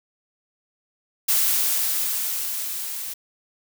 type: noise with level ramp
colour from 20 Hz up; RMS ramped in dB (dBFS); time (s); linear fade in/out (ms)
blue; -19 to -32; 1.28-3.14; 10
effects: none